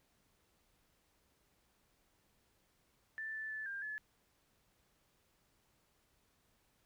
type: tone with pitch steps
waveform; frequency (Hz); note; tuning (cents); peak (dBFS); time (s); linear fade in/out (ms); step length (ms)
sine; 1766 / 1756 / 1744 / 1598 / 1719; A6 / A6 / A6 / G6 / A6; +6 / -4 / -16 / +33 / -41; -40; 3.18-3.98; 0; 160
effects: pink hiss -75 dBFS RMS until 6.85 s